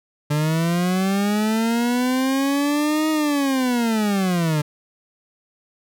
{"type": "linear two-way sweep", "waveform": "40% pulse", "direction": "up then down", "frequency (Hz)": [146.4, 314.1, 146.4], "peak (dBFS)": -17, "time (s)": [0.3, 4.62], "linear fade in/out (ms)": 10, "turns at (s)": 3.1, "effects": []}